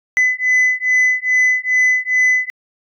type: beating tone pair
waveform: sine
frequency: 2009 / 2011.4 Hz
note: B6 / B6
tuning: +29 / +31 cents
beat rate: 2.4 Hz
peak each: -13 dBFS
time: 0.17-2.5 s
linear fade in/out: 0 ms
effects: tanh soft clip ceiling -9 dBFS